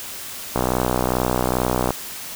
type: click train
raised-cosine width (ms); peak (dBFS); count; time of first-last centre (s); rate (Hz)
1; -5; 85; 0.56-1.906; 62.4
effects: white hiss -33 dBFS RMS until 2.35 s